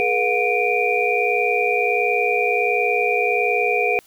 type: tone cluster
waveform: sine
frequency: 420.8 / 482.2 / 720 / 2341 / 2451 Hz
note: G#4 / B4 / F#5 / D7 / D#7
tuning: +23 / -41 / -47 / -6 / -27 cents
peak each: -23 dBFS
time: 0-3.99 s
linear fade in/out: 0 ms
effects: white hiss -53 dBFS RMS until 4.06 s